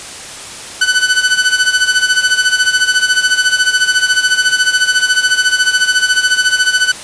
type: tone with tremolo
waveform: sawtooth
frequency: 1500 Hz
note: F#6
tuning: 23 cents sharp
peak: -3 dBFS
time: 0.81-6.92 s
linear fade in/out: 5 ms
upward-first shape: sine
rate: 14 Hz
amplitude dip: 75%
effects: white hiss -28 dBFS RMS until 7.03 s + resampled to 22050 Hz